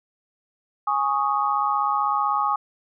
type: chord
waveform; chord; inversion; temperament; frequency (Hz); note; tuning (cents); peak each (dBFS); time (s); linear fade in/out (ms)
sine; Ab suspended fourth; none; equal; 830.6 / 1108.7 / 1244.5; Ab5 / Db6 / Eb6; 0 / 0 / 0; -24; 0.87-2.56; 5
effects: none